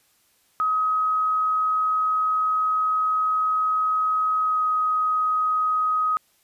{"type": "tone with pitch glide", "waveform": "sine", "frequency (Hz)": [1267, 1258.2], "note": ["D#6", "D#6"], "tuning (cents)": [31, 19], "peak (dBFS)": -19, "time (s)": [0.6, 6.17], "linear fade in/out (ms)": 0, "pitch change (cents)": -12, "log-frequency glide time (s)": [4.41, 4.61], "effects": ["white hiss -63 dBFS RMS until 6.43 s", "resampled to 32000 Hz"]}